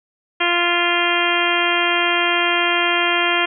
harmonic tone with a mistuned harmonic, 347.4 Hz, F4, 9 cents flat, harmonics 1 / 2 / 3 / 4 / 5 / 6 / 7 / 8 / 9, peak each -24 / -24 / -24 / -24 / -24 / -24 / -24 / -24 / -24 dBFS, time 0.4-3.46 s, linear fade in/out 10 ms, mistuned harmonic 9, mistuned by +38 cents, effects none

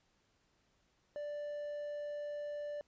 triangle tone, 587.3 Hz, D5, in tune, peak -37 dBFS, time 1.16-2.81 s, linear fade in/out 0 ms, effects pink hiss -75 dBFS RMS until 2.87 s + resampled to 16000 Hz

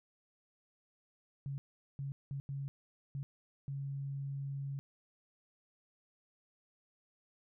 sine tone bursts at uneven times, 138.59 Hz, C#3, in tune, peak -37 dBFS, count 6, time 1.46-1.58 / 1.99-2.12 / 2.31-2.4 / 2.49-2.68 / 3.15-3.23 / 3.68-4.79 s, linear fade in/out 0 ms, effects none

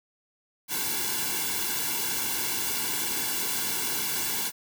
white noise with comb filter, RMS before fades -29 dBFS, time 0.68-4.52 s, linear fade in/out 50 ms, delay 1.6 ms, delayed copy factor -0.95, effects none

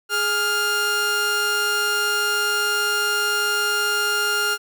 sawtooth tone pair together, 415.3 / 1403.8 Hz, G#4 / F6, 0 / +9 cents, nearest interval octave + major sixth, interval 2109 cents, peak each -24 / -16 dBFS, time 0.09-4.58 s, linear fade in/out 50 ms, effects none

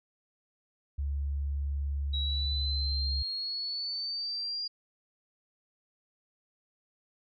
sine tone with pitch glide, 70.6 to 70.03 Hz, C#2 to C#2, +32 to +18 cents, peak -29 dBFS, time 0.98-3.23 s, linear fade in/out 10 ms, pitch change -14 cents, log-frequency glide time 2.65-2.92 s
sine exponential sweep, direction up, 3856 to 4817 Hz, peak -32 dBFS, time 2.13-4.68 s, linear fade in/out 10 ms
effects none

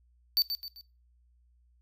square tone with echo, 4565 Hz, D8, 50 cents flat, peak -23 dBFS, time 0.37-0.42 s, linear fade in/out 0 ms, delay 130 ms, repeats 3, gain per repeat -8 dB, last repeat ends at 0.81 s, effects noise-tail reverb RT60 0.3 s tail -18 dB re dry + added 60 Hz sine -62 dBFS peak until 1.81 s

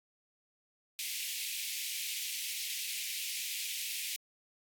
pink high-pass noise, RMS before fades -38 dBFS, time 0.99-4.16 s, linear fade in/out 0 ms, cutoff 2200 Hz, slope 48 dB/octave, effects AAC 64 kbps

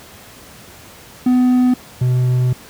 triangle tone pair in turn, 250.6 / 125.81 Hz, B3 / B2, +25 / +32 cents, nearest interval octave, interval 1193 cents, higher first, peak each -8 / -10 dBFS, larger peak first, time 1.26-1.74 / 2.01-2.53 s, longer second, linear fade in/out 5 ms, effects pink hiss -40 dBFS RMS until 2.69 s + high-pass 60 Hz 12 dB/octave

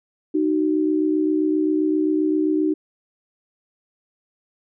sine tone pair together, 308.6 / 376.2 Hz, D#4 / F#4, -14 / +29 cents, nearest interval minor third, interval 343 cents, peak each -18 / -23 dBFS, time 0.34-2.74 s, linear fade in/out 10 ms, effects none

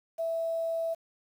sine tone with quantisation, 659.3 Hz, E5, in tune, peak -28 dBFS, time 0.18-0.95 s, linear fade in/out 20 ms, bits 9, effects none

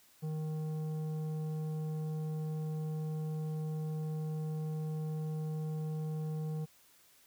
sine tone with tanh clipping, 155.56 Hz, D#3, in tune, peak -36 dBFS, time 0.22-6.66 s, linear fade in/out 20 ms, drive 10 dB, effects white hiss -64 dBFS RMS until 7.26 s

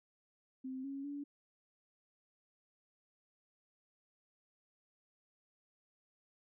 sine tone with pitch steps, 260.9 / 275.2 / 286 Hz, C4 / C#4 / D4, -5 / -12 / -46 cents, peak -40 dBFS, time 0.64-1.24 s, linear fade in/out 10 ms, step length 200 ms, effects none

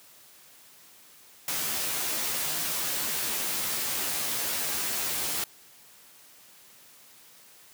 white noise with comb filter, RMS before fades -30 dBFS, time 1.48-5.44 s, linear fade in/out 2 ms, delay 13 ms, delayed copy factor +0.75, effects white hiss -54 dBFS RMS until 7.73 s + high-pass 100 Hz 12 dB/octave

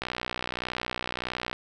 click train, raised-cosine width 0.3 ms, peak -14 dBFS, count 94, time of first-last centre 0.02-1.53 s, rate 61.6 Hz, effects none

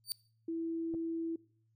sawtooth tone with exponential growth, 4600 Hz, D8, 37 cents flat, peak -27 dBFS, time 0.04-0.12 s, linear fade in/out 0 ms, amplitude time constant 17 ms
sine tone, 329.6 Hz, E4, in tune, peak -34 dBFS, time 0.48-1.36 s, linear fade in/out 5 ms
clicks, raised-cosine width 2 ms, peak -35 dBFS, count 2, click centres 0.939 / 0.947 s
effects noise-tail reverb RT60 0.5 s tail -22 dB re dry + added 112 Hz sine -70 dBFS peak until 1.75 s

